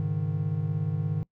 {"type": "chord", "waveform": "triangle", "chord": "Ab suspended fourth", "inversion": "none", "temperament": "equal", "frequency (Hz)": [103.83, 138.59, 155.56], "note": ["Ab2", "Db3", "Eb3"], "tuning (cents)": [0, 0, 0], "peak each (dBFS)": [-29, -31, -26], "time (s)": [0, 1.23], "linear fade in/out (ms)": 0, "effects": ["noise-tail reverb RT60 0.1 s tail -23 dB re dry"]}